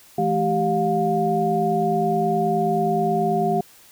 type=tone cluster; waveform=sine; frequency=165.7 / 215.1 / 390.6 / 710 Hz; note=E3 / A3 / G4 / F5; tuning=+9 / -39 / -6 / +28 cents; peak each=-26 / -26 / -23 / -21 dBFS; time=0.18-3.61 s; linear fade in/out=5 ms; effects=white hiss -50 dBFS RMS until 3.91 s